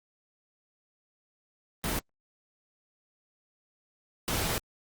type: noise bursts at uneven times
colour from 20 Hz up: pink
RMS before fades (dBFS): -30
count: 2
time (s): 1.84-1.99 / 4.28-4.58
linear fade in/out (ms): 0
effects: Opus 24 kbps